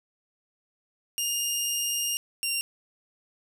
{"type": "tone pair in turn", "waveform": "15% pulse", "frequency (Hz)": [2824, 2772], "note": ["F7", "F7"], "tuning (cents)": [19, -14], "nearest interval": "unison", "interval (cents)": 33, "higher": "first", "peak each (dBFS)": -19, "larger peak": "neither", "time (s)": [[1.18, 2.17], [2.43, 2.61]], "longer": "first", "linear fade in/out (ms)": 0, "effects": []}